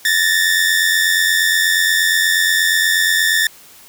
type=tone pair together; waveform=sawtooth; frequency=1745 / 1833.4 Hz; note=A6 / A#6; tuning=-15 / -29 cents; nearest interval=minor second; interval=86 cents; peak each=-12 dBFS; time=0.05-3.47 s; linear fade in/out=2 ms; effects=white hiss -43 dBFS RMS until 3.88 s